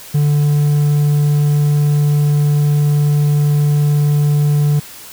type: tone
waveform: triangle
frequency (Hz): 146.83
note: D3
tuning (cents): 0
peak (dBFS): -8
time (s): 0.14-4.8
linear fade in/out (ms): 10
effects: white hiss -35 dBFS RMS until 5.12 s